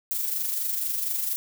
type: noise with amplitude modulation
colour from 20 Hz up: violet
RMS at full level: -26 dBFS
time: 0.11-1.36 s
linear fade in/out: 0 ms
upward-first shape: sine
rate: 24.2 Hz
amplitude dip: 45%
effects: none